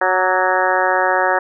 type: harmonic tone with a mistuned harmonic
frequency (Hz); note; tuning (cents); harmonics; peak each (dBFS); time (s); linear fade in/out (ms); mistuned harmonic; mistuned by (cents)
185; F#3; 0; 2 / 3 / 4 / 5 / 6 / 7 / 8 / 9 / 10; -24 / -20 / -20 / -20 / -26 / -24 / -24 / -21 / -25; 0.01-1.39; 5; 6; +43
effects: none